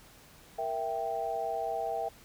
sine chord, E diminished, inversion second, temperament equal, 466.2 / 659.3 / 784 Hz, Bb4 / E5 / G5, 0 / 0 / 0 cents, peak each -38 / -34 / -34 dBFS, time 0.58-2.09 s, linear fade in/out 10 ms, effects pink hiss -56 dBFS RMS until 2.24 s

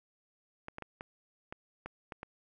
clicks, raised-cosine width 0.5 ms, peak -26 dBFS, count 8, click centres 0.684 / 0.784 / 0.823 / 1.009 / 1.525 / 1.86 / 2.122 / 2.231 s, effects none

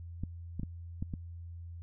clicks, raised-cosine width 5 ms, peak -23 dBFS, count 5, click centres 0.236 / 0.596 / 0.633 / 1.025 / 1.138 s, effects added 85 Hz sine -42 dBFS peak until 1.82 s

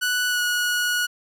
sawtooth tone with pitch glide, 1480 to 1457.9 Hz, F#6 to F#6, 0 to -26 cents, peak -17 dBFS, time 0.01-1.07 s, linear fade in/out 20 ms, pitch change -26 cents, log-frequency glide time 0.28-0.42 s, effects none

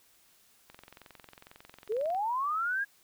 click train, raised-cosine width 0.3 ms, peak -33 dBFS, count 33, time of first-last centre 0.7-2.148 s, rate 22.1 Hz
sine linear sweep, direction up, 400 to 1661.2 Hz, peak -28 dBFS, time 1.89-2.85 s, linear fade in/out 20 ms
effects white hiss -64 dBFS RMS until 3.03 s

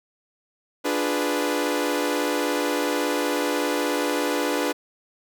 sawtooth chord, D diminished seventh, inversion none, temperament equal with one note detuned, 293.7 / 350.2 / 415.3 / 493.9 Hz, D4 / F4 / Ab4 / Cb5, 0 / +5 / 0 / 0 cents, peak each -22 / -26 / -26 / -23 dBFS, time 0.84-4.73 s, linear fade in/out 20 ms, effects none

